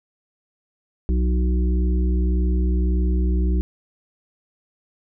harmonic tone, 61.74 Hz, B1, in tune, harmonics 1 / 3 / 5 / 6, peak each -17 / -27 / -31 / -33 dBFS, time 1.09-3.61 s, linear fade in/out 0 ms, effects none

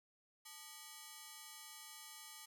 5% pulse ring-modulated tone, 1046.5 Hz, C6, in tune, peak -37 dBFS, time 0.45-2.46 s, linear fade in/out 10 ms, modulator 172 Hz, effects none

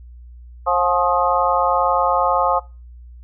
harmonic tone with a mistuned harmonic, 178 Hz, F3, 33 cents sharp, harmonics 3 / 4 / 5 / 6 / 7, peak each -21 / -21 / -21 / -21 / -21 dBFS, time 0.66-2.6 s, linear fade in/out 20 ms, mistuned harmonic 5, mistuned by -55 cents, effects noise-tail reverb RT60 0.3 s tail -23 dB re dry + added 60 Hz sine -37 dBFS peak until 3.23 s

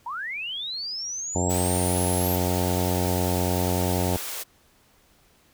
sine linear sweep, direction up, 886 to 11840 Hz, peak -29 dBFS, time 0.06-2.36 s, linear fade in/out 5 ms
harmonic tone, 90.1 Hz, F#2, 45 cents flat, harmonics 1 / 2 / 3 / 4 / 5 / 6 / 7 / 8 / 9 / 10, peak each -26 / -29 / -31 / -32 / -33 / -34 / -34 / -35 / -36 / -36 dBFS, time 1.35-4.17 s, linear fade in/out 5 ms
white high-pass noise, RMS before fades -33 dBFS, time 1.49-4.44 s, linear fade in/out 20 ms, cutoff 360 Hz, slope 24 dB/octave
effects pink hiss -60 dBFS RMS until 5.53 s

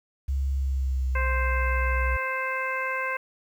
sine tone with pitch glide, 68 to 63.45 Hz, C#2 to B1, -33 to +47 cents, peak -23 dBFS, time 0.28-2.17 s, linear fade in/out 10 ms, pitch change -120 cents, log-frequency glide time 0.54-1.3 s
harmonic tone, 523.3 Hz, C5, in tune, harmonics 1 / 2 / 3 / 4 / 5, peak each -34 / -31 / -31 / -32 / -36 dBFS, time 1.15-3.17 s, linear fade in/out 5 ms
effects 9-bit

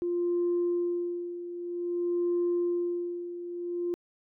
sine tone with tremolo, 349.2 Hz, F4, in tune, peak -23 dBFS, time 0.02-3.94 s, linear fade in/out 0 ms, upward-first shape sine, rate 0.52 Hz, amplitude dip 75%, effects tanh soft clip ceiling -21 dBFS

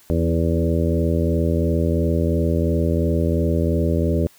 harmonic tone with a mistuned harmonic, 82.9 Hz, E2, 10 cents sharp, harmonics 1 / 2 / 3 / 4 / 5 / 6 / 7, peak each -20 / -23 / -25 / -26 / -27 / -28 / -28 dBFS, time 0.1-4.27 s, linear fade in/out 0 ms, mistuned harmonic 4, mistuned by -15 cents, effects white hiss -52 dBFS RMS until 4.38 s

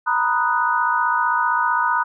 sine chord, B major seventh, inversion third, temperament equal, 932.3 / 987.8 / 1244.5 / 1480 Hz, A#5 / B5 / D#6 / F#6, 0 / 0 / 0 / 0 cents, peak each -22 dBFS, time 0.06-2.04 s, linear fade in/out 20 ms, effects none

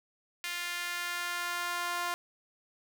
sawtooth tone with high-pass filter sweep, 349.9 Hz, F4, 3 cents sharp, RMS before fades -35 dBFS, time 0.44-2.14 s, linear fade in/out 0 ms, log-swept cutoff 2100 to 980 Hz, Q 1.6, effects none

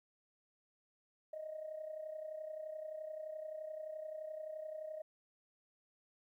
sine tone with amplitude modulation, 623 Hz, D#5, 2 cents sharp, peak -39 dBFS, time 1.33-5.02 s, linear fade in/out 5 ms, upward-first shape sine, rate 31.6 Hz, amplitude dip 65%, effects tanh soft clip ceiling -35 dBFS + 13-bit

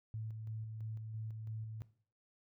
sine tone with tremolo, 110 Hz, A2, in tune, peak -39 dBFS, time 0.14-1.82 s, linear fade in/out 0 ms, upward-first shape square, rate 3 Hz, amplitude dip 30%, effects noise-tail reverb RT60 0.5 s tail -18 dB re dry

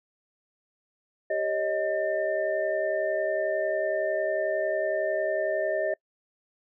sine tone cluster, 393.7 / 555 / 626 / 1798 Hz, G4 / C#5 / D#5 / A6, +8 / +2 / +10 / +37 cents, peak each -33 / -32 / -26 / -35 dBFS, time 1.3-5.94 s, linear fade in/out 5 ms, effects noise-tail reverb RT60 0.1 s tail -25 dB re dry

